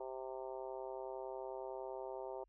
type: harmonic tone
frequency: 130.81 Hz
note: C3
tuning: in tune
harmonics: 3 / 4 / 5 / 6 / 7 / 8 / 9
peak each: -47 / -48 / -49 / -53 / -51 / -64 / -65 dBFS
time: 0-2.44 s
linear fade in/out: 5 ms
effects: added 45 Hz sine -70 dBFS peak until 2.48 s